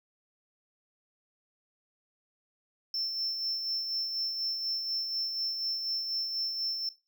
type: tone with tremolo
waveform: triangle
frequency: 5350 Hz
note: E8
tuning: 25 cents sharp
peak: -26 dBFS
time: 2.94-6.89 s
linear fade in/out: 2 ms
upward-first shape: sine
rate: 4.1 Hz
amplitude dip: 50%
effects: noise-tail reverb RT60 0.3 s tail -18 dB re dry + tanh soft clip ceiling -25 dBFS